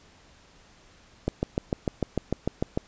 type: click train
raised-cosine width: 2 ms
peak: -11 dBFS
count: 11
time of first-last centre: 1.28-2.775 s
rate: 6.69 Hz
effects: pink hiss -56 dBFS RMS until 2.87 s + resampled to 16000 Hz